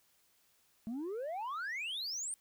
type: exponential sweep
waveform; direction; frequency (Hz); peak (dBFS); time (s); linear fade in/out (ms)
sine; up; 213.7 to 9250; -34; 0.87-2.34; 0
effects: tanh soft clip ceiling -36 dBFS + white hiss -71 dBFS RMS until 2.4 s

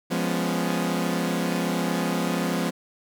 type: chord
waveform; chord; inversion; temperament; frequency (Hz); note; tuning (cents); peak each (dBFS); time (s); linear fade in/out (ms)
sawtooth; C# dominant seventh; first; equal with one note detuned; 174.61 / 207.7 / 249.1 / 277.2; E#3 / G#3 / B3 / C#4; 0 / 0 / +15 / 0; -23 / -26 / -25 / -28; 0.1-2.71; 20
effects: none

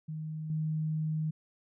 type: tone with level steps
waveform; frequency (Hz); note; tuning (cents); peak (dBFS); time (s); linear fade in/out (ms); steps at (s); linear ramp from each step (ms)
sine; 156.1; D#3; +6; -35 / -29; 0.08-1.31; 10; 0.5; 2
effects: none

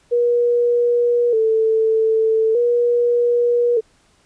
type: tone with vibrato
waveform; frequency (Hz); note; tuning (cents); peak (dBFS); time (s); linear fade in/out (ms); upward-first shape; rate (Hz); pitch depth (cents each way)
sine; 461.1; A#4; -19; -13; 0.11-3.81; 20; square; 0.41; 69
effects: pink hiss -57 dBFS RMS until 4.25 s + resampled to 22050 Hz

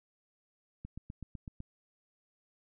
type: click train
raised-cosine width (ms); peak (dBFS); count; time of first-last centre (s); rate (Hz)
5; -30; 7; 0.85-1.604; 7.96
effects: none

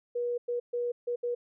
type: tone bursts at uneven times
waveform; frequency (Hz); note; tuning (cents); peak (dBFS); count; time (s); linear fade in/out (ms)
sine; 482.4; B4; -41; -28; 5; 0.15-0.38 / 0.48-0.6 / 0.73-0.92 / 1.07-1.16 / 1.23-1.35; 10
effects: none

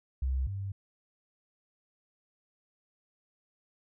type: tone pair in turn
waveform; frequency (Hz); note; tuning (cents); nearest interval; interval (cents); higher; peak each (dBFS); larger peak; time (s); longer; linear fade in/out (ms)
sine; 65.41 / 98.19; C2 / G2; 0 / +3; perfect fifth; 703; second; -27 / -33; first; 0.22-0.47 / 0.47-0.72; neither; 5
effects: none

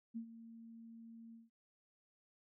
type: tone with ADSR envelope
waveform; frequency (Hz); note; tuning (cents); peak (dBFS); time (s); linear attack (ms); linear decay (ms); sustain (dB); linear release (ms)
sine; 228.4; A#3; -35; -39; 0.14-1.5; 26; 87; -13; 170
effects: none

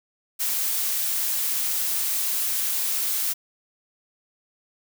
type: noise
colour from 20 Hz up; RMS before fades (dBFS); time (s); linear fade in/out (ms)
blue; -25; 0.39-3.34; 20
effects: none

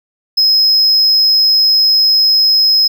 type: tone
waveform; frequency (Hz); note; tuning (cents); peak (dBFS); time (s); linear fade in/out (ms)
triangle; 5120; D#8; +49; -6; 0.37-2.88; 10
effects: none

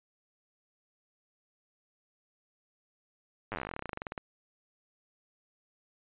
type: slowing click train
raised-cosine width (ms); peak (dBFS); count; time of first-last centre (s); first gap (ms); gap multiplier
0.5; -21; 26; 3.52-4.178; 9; 1.08
effects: resampled to 8000 Hz

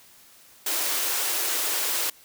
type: high-pass noise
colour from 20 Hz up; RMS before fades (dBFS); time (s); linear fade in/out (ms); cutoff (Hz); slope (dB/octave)
white; -26; 0.66-2.1; 5; 290; 96
effects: white hiss -53 dBFS RMS until 2.24 s

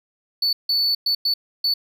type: tone bursts at uneven times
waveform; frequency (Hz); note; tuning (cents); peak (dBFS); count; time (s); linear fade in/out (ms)
triangle; 4472; C#8; +14; -16; 5; 0.42-0.53 / 0.69-0.95 / 1.06-1.15 / 1.25-1.34 / 1.64-1.74; 5
effects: none

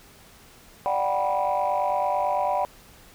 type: chord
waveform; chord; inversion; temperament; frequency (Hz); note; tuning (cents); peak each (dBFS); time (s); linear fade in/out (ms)
sine; G major seventh; second; just; 588 / 735 / 784 / 980; D5 / F#5 / G5 / B5; +2 / -12 / 0 / -14; -26; 0.86-2.65; 0
effects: tanh soft clip ceiling -15 dBFS + pink hiss -51 dBFS RMS until 3.14 s

